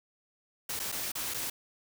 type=noise with dropouts; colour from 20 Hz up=white; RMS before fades=-35 dBFS; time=0.69-1.5 s; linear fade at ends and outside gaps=5 ms; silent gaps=0.794-0.798 / 0.918-0.923 / 1.119-1.152 / 1.339-1.343 s; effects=none